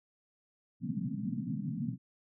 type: band-pass noise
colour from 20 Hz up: white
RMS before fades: -36 dBFS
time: 0.8-1.98 s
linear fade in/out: 50 ms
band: 120 to 260 Hz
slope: 96 dB/octave
effects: none